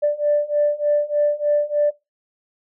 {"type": "beating tone pair", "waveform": "sine", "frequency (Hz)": [587.3, 590.6], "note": ["D5", "D5"], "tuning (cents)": [0, 10], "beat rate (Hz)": 3.3, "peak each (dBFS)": [-19, -18], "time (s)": [0.02, 1.91], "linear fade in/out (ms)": 20, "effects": ["noise-tail reverb RT60 0.2 s tail -18 dB re dry", "tanh soft clip ceiling -9 dBFS"]}